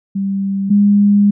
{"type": "tone pair in turn", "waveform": "sine", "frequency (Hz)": [196, 203.6], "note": ["G3", "G#3"], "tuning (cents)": [0, -34], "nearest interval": "minor second", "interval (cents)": 66, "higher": "second", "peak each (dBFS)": [-15, -7], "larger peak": "second", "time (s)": [[0.15, 0.7], [0.7, 1.31]], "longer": "second", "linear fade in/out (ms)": 10, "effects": []}